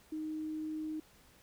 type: tone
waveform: sine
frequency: 311.1 Hz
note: D#4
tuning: in tune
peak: -36 dBFS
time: 0.12-1 s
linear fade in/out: 5 ms
effects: pink hiss -63 dBFS RMS until 1.42 s